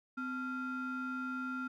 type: ring-modulated tone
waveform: triangle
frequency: 564 Hz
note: C#5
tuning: 30 cents sharp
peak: -31 dBFS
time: 0.17-1.68 s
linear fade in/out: 10 ms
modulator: 821 Hz
effects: none